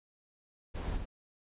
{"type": "noise with echo", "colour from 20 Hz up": "brown", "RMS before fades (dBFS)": -36, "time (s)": [0.74, 0.98], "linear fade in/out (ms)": 20, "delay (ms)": 76, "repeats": 1, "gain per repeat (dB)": -4, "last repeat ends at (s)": 1.056, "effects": ["resampled to 8000 Hz"]}